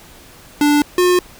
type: tone pair in turn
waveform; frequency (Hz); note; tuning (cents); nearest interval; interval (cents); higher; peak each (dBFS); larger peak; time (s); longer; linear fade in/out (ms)
square; 293.2 / 359.7; D4 / F#4; -3 / -49; major third; 354; second; -11; neither; 0.61-0.82 / 0.98-1.19; neither; 2
effects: pink hiss -42 dBFS RMS until 1.39 s